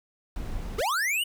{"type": "noise", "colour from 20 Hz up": "brown", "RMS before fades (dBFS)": -33, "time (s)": [0.36, 0.81], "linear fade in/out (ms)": 0}
{"type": "linear sweep", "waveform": "square", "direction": "up", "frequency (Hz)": [370, 2995], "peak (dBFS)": -25, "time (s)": [0.78, 1.24], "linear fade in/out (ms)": 10}
{"effects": []}